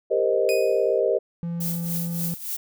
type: chord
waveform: sine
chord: C minor seventh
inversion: second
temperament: equal with one note detuned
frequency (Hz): 397.7 / 466.2 / 523.3 / 622.3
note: G4 / Bb4 / C5 / Eb5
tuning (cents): +25 / 0 / 0 / 0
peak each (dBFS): -24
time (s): 0.1-1.19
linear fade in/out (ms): 20
type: tone with exponential decay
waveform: sawtooth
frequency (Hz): 2489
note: D#7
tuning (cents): 0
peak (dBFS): -22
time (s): 0.49-1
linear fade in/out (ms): 0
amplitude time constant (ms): 110
type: tone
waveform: triangle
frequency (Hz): 169.9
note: F3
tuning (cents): -47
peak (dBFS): -24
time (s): 1.43-2.34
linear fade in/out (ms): 0
type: noise with tremolo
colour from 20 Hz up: violet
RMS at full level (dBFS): -28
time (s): 1.6-2.57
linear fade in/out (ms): 10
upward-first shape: triangle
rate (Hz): 3.5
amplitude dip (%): 80
effects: none